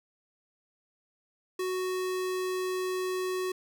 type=tone; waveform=square; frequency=370 Hz; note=F#4; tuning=in tune; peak=-30 dBFS; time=1.59-3.52 s; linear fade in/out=5 ms; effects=none